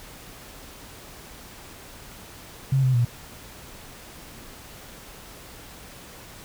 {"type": "tone with pitch steps", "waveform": "sine", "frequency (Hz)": [134.6, 129.5, 120.2], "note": ["C3", "C3", "B2"], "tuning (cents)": [49, -17, -46], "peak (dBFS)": -17, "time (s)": [2.72, 3.05], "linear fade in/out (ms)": 5, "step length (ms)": 110, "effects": ["pink hiss -44 dBFS RMS until 6.44 s"]}